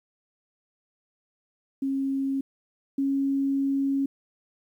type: tone pair in turn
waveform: sine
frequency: 271.4 / 274.6 Hz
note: C#4 / C#4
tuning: -36 / -16 cents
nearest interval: unison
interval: 20 cents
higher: second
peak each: -24 / -22 dBFS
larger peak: second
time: 1.82-2.41 / 2.98-4.06 s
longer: second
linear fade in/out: 5 ms
effects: 10-bit